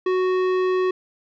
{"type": "tone with tanh clipping", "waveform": "sine", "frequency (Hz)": 370, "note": "F#4", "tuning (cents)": 0, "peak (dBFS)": -20, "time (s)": [0.06, 0.91], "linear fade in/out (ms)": 5, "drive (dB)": 15, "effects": []}